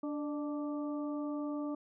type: harmonic tone with a mistuned harmonic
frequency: 292.4 Hz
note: D4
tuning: 7 cents flat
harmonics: 1 / 2 / 3 / 4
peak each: -35 / -43 / -51 / -48 dBFS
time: 0.03-1.75 s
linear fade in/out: 5 ms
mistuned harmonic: 2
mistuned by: +44 cents
effects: none